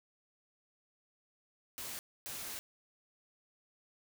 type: noise bursts at uneven times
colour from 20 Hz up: white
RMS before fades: -43 dBFS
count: 2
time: 1.78-1.99 / 2.26-2.59 s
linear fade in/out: 0 ms
effects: none